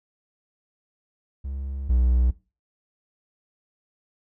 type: tone pair in turn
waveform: triangle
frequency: 68 / 61.74 Hz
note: C#2 / B1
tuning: -33 / 0 cents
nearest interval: major second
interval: 167 cents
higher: first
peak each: -27 / -15 dBFS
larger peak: second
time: 1.44-1.89 / 1.89-2.31 s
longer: first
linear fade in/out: 10 ms
effects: noise-tail reverb RT60 0.3 s tail -19 dB re dry